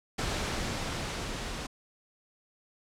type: noise with level ramp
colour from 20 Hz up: pink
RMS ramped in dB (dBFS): -31 to -37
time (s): 0.18-1.67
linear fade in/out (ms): 10
effects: low-pass 7000 Hz 12 dB/octave